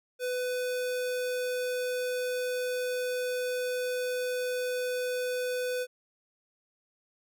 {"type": "tone", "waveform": "square", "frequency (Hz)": 499.7, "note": "B4", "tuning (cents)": 20, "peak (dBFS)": -30, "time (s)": [0.19, 5.87], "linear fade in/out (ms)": 50, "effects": []}